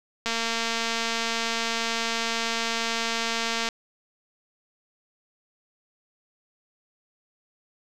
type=click train; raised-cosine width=0.2 ms; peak=-10 dBFS; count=786; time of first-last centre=0.26-3.688 s; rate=229 Hz; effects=none